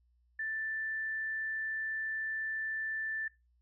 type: tone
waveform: sine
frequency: 1766 Hz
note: A6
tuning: 6 cents sharp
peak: -34 dBFS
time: 0.39-3.28 s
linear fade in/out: 5 ms
effects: noise-tail reverb RT60 0.2 s tail -18 dB re dry + added 60 Hz sine -67 dBFS peak until 3.61 s